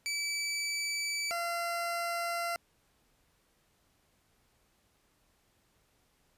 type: tone pair in turn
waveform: 20% pulse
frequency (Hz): 2306 / 685.6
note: D7 / F5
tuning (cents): -32 / -32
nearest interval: octave + major sixth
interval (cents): 2100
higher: first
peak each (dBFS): -27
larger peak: neither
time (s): 0.06-1.31 / 1.31-2.56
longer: neither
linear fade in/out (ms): 0
effects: pink hiss -71 dBFS RMS until 6.37 s + resampled to 32000 Hz